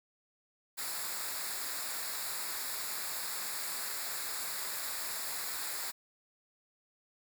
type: noise with comb filter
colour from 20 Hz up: white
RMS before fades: -38 dBFS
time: 0.77-5.92 s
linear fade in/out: 20 ms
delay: 0.33 ms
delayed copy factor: -0.7
effects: none